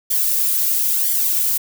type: noise with flanger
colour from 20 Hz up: violet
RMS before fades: -18 dBFS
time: 0.1-1.58 s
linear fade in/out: 10 ms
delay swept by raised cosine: 0.75 to 2.85 ms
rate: 1 Hz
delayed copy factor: -1
effects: none